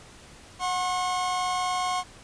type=tone pair together; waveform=45% pulse; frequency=732 / 1075.8 Hz; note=F#5 / C6; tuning=-19 / +48 cents; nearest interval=perfect fifth; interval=667 cents; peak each=-28 dBFS; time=0.59-2.04 s; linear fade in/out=50 ms; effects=pink hiss -49 dBFS RMS until 2.23 s + resampled to 22050 Hz